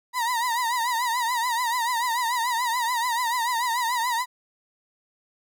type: tone with vibrato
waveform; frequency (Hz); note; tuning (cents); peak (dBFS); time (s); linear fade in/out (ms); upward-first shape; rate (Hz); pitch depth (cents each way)
35% pulse; 957; A#5; +45; -21; 0.13-4.26; 50; triangle; 6.9; 120
effects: none